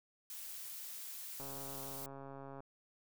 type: noise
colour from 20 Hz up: blue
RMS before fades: -47 dBFS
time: 0.3-2.06 s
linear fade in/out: 2 ms
type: click train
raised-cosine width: 1 ms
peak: -36 dBFS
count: 166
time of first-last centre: 1.4-2.604 s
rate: 137 Hz
effects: none